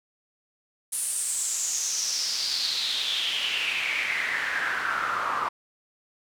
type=noise with band-pass filter sweep; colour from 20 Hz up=pink; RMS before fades=-28 dBFS; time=0.92-5.49 s; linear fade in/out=10 ms; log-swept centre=9900 to 1100 Hz; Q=5.5; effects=none